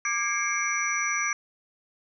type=tone cluster; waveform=sine; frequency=1186 / 1633 / 2136 / 2311 / 5870 Hz; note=D6 / G#6 / C7 / D7 / F#8; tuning=+17 / -30 / +35 / -28 / -15 cents; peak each=-31 dBFS; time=0.05-1.33 s; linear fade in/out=2 ms; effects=none